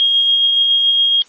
sine tone with tremolo, 3256 Hz, G#7, 35 cents flat, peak -9 dBFS, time 0-1.22 s, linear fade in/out 0 ms, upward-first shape sine, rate 7.1 Hz, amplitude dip 25%, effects white hiss -48 dBFS RMS until 1.28 s + MP3 32 kbps

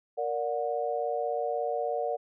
sine chord, Bb augmented, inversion none, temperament just, 466.2 / 582.7 / 728.4 Hz, Bb4 / D5 / F#5, 0 / -14 / -27 cents, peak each -32 dBFS, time 0.17-2.17 s, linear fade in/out 20 ms, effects none

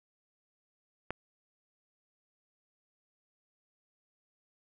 click, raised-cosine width 0.5 ms, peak -19 dBFS, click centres 1.106 s, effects none

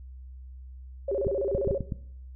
sine tone with vibrato, 467.1 Hz, A#4, 3 cents sharp, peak -25 dBFS, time 1.08-1.78 s, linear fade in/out 5 ms, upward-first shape square, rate 15 Hz, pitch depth 290 cents each way
clicks, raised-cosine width 5 ms, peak -18 dBFS, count 6, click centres 1.268 / 1.55 / 1.674 / 1.709 / 1.807 / 1.922 s
effects noise-tail reverb RT60 0.7 s tail -17 dB re dry + added 64 Hz sine -41 dBFS peak until 2.35 s

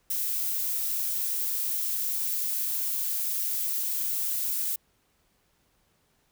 violet noise, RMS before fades -29 dBFS, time 0.1-4.76 s, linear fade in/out 5 ms, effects pink hiss -69 dBFS RMS until 6.31 s

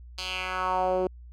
10% pulse tone with band-pass filter sweep, 185 Hz, F#3, in tune, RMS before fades -28 dBFS, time 0.18-1.07 s, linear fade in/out 2 ms, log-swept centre 4300 to 380 Hz, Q 2.6, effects added 60 Hz sine -43 dBFS peak until 1.32 s

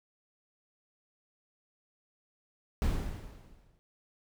brown noise with exponential decay, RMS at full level -27 dBFS, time 2.82-3.79 s, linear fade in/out 0 ms, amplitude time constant 210 ms, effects none

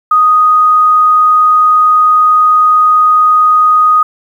sine tone, 1244.5 Hz, D#6, in tune, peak -4 dBFS, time 0.11-4.03 s, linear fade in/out 5 ms, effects 7-bit

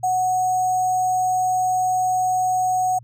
sine tone with sample-and-hold, 740 Hz, F#5, in tune, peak -17 dBFS, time 0.03-2.99 s, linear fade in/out 10 ms, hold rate 7350 Hz, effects added 118 Hz sine -42 dBFS peak until 3.03 s + low-pass 12000 Hz 12 dB/octave

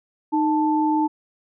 sine tone pair together, 308.7 / 880 Hz, D#4 / A5, -14 / 0 cents, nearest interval octave + tritone, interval 1814 cents, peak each -19 / -21 dBFS, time 0.32-1.08 s, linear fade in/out 20 ms, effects none

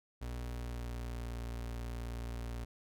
35% pulse tone with pitch glide, 60.3 to 58.68 Hz, B1 to A#1, -41 to +12 cents, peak -37 dBFS, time 0.21-2.65 s, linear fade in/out 10 ms, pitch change -47 cents, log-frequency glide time 0.34-1.38 s, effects none

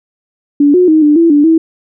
sine tone with pitch steps, 288 / 362 / 313.5 / 296.9 / 334.1 / 291.7 / 324.5 Hz, D4 / F#4 / D#4 / D4 / E4 / D4 / E4, -34 / -38 / +13 / +19 / +23 / -12 / -27 cents, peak -4 dBFS, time 0.6-1.58 s, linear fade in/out 5 ms, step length 140 ms, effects none

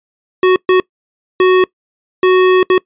square tone bursts at uneven times, 370 Hz, F#4, in tune, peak -7 dBFS, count 5, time 0.43-0.56 / 0.69-0.8 / 1.4-1.64 / 2.23-2.63 / 2.7-2.78 s, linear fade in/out 2 ms, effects noise-tail reverb RT60 0.1 s tail -23 dB re dry + resampled to 8000 Hz

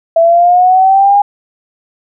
sine linear sweep, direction up, 658 to 818 Hz, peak -4 dBFS, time 0.16-1.22 s, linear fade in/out 5 ms, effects none

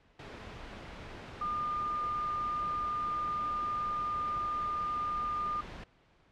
sine tone in noise, 1209 Hz, D6, 50 cents sharp, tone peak -31 dBFS, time 1.41-5.61 s, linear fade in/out 5 ms, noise pink, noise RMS -45 dBFS, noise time 0.19-5.84 s, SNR +11 dB, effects pink hiss -65 dBFS RMS until 6.31 s + low-pass 3000 Hz 12 dB/octave

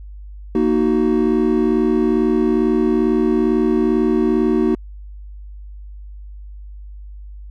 triangle chord, D# minor, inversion second, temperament just, 233.3 / 311.1 / 373.4 Hz, A#3 / D#4 / F#4, +2 / 0 / +16 cents, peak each -16 dBFS, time 0.55-4.75 s, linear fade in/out 2 ms, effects added 50 Hz sine -32 dBFS peak until 7.5 s

